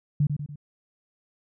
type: tone with echo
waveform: sine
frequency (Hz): 146.5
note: D3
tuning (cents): -4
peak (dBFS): -18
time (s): 0.2-0.27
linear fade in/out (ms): 5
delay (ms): 96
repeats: 3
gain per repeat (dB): -6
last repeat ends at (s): 0.558
effects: none